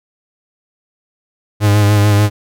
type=tone with vibrato; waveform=45% pulse; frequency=103.6 Hz; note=G#2; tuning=4 cents flat; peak=-8 dBFS; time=1.6-2.3 s; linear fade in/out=50 ms; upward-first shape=sine; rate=6.8 Hz; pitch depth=31 cents each way; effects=none